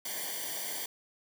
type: noise with comb filter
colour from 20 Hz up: white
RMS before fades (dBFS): -37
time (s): 0.05-0.86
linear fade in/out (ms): 5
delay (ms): 0.76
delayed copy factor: -1
effects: none